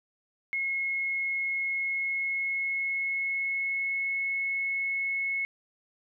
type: tone with pitch glide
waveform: sine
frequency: 2169 to 2188 Hz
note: C#7 to C#7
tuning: -38 to -23 cents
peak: -27 dBFS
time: 0.53-5.45 s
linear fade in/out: 0 ms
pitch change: +15 cents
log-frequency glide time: 1.65-4.19 s
effects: none

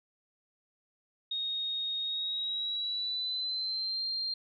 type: tone with pitch glide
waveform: sine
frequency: 3729 to 4186 Hz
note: A#7 to C8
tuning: 0 to 0 cents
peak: -31 dBFS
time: 1.31-4.34 s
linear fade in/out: 5 ms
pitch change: +200 cents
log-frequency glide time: 2.01-4.04 s
effects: none

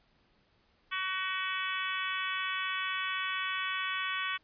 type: harmonic tone with a mistuned harmonic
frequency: 376.3 Hz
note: F#4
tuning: 29 cents sharp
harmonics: 3 / 4 / 5 / 6 / 7 / 8 / 9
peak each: -37 / -38 / -39 / -40 / -40 / -41 / -42 dBFS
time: 0.91-4.38 s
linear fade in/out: 20 ms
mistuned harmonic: 7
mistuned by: -17 cents
effects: pink hiss -69 dBFS RMS until 4.43 s + resampled to 11025 Hz

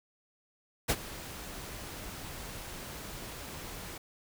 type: noise with ADSR envelope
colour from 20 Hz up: pink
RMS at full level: -26 dBFS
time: 0.88-3.98 s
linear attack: 20 ms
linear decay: 51 ms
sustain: -17 dB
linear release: 5 ms
effects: none

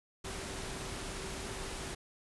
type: tone in noise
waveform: sine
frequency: 385.1 Hz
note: G4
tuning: 31 cents flat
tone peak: -49 dBFS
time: 0.24-1.95 s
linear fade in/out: 10 ms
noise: pink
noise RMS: -41 dBFS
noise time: 0.24-1.95 s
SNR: -11 dB
effects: resampled to 24000 Hz

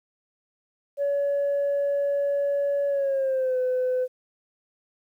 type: tone with pitch glide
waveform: sine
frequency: 566 to 507.2 Hz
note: C#5 to B4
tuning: +36 to +46 cents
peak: -20 dBFS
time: 0.97-4.08 s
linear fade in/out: 50 ms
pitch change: -190 cents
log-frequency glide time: 2.88-3.58 s
effects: tanh soft clip ceiling -19 dBFS + 10-bit

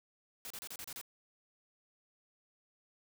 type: noise bursts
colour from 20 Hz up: white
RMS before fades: -45 dBFS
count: 7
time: 0.45-1.013 s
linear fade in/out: 0 ms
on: 53 ms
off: 32 ms
effects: none

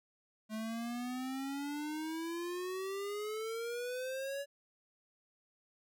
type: exponential sweep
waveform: square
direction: up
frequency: 214.9 to 569 Hz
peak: -38 dBFS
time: 0.49-4.46 s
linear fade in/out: 50 ms
effects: none

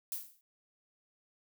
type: noise with exponential decay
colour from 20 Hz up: violet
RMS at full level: -34 dBFS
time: 0.12-0.41 s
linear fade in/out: 1 ms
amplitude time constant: 62 ms
effects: none

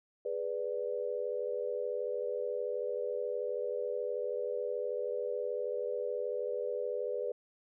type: chord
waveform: sine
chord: G# diminished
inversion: none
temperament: equal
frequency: 415.3 / 493.9 / 587.3 Hz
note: G#4 / B4 / D5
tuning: 0 / 0 / 0 cents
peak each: -38 / -35 / -39 dBFS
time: 0.25-7.32 s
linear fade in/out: 5 ms
effects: none

